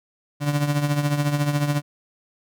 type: tone with tremolo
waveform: 35% pulse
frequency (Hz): 145.7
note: D3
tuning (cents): -13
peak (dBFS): -15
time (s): 0.4-1.82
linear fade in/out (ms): 50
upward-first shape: triangle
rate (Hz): 14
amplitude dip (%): 70
effects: none